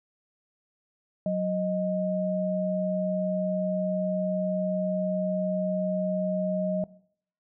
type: tone pair together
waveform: sine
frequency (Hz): 185.01 / 622.3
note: F#3 / D#5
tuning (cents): 0 / 0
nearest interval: octave + major sixth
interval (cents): 2100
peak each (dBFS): -27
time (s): 1.26-6.84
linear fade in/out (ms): 2
effects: noise-tail reverb RT60 0.6 s tail -20 dB re dry